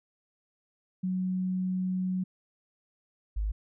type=tone pair in turn; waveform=sine; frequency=185 / 51.91 Hz; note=F#3 / G#1; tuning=0 / 0 cents; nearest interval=octave + minor seventh; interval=2200 cents; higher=first; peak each=-27 dBFS; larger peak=neither; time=1.03-2.24 / 3.36-3.52 s; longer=first; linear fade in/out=10 ms; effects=none